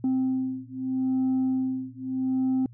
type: beating tone pair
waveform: sine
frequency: 260 / 260.79 Hz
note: C4 / C4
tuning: -11 / -6 cents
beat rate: 0.79 Hz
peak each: -25 dBFS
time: 0.04-2.66 s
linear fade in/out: 2 ms
effects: tanh soft clip ceiling -20 dBFS + added 118 Hz sine -45 dBFS peak until 2.73 s